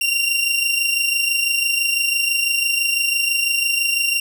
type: tone pair together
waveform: sawtooth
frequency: 2761 / 2787 Hz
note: F7 / F7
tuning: -20 / -4 cents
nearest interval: unison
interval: 16 cents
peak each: -15 / -19 dBFS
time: 0.01-4.2 s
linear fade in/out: 5 ms
effects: none